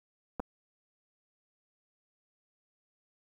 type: clicks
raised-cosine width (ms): 1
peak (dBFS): -21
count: 2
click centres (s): 0.397 / 0.401
effects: 9-bit